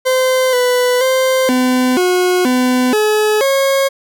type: tone with pitch steps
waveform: 40% pulse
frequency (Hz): 516 / 496 / 521 / 253.5 / 362.7 / 252.1 / 426.4 / 545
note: C5 / B4 / C5 / B3 / F#4 / B3 / G#4 / C#5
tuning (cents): -24 / +7 / -7 / +45 / -34 / +36 / +46 / -29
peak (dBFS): -10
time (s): 0.05-3.89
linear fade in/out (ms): 20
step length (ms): 480
effects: none